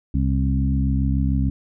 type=harmonic tone with a mistuned harmonic; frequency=67 Hz; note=C2; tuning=42 cents sharp; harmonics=1 / 2 / 3 / 4; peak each=-20 / -23 / -25 / -26 dBFS; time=0.14-1.5 s; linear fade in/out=5 ms; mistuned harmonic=1; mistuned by=+23 cents; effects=none